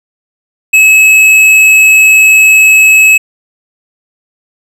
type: tone with tanh clipping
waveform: triangle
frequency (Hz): 2579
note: E7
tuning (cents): -39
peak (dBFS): -3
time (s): 0.73-3.18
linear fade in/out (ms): 10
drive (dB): 15
effects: none